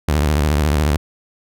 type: tone with vibrato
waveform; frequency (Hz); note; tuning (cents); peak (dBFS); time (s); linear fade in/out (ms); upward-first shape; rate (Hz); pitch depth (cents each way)
sawtooth; 74.4; D2; +23; -10; 0.08-0.97; 5; sine; 14; 140
effects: none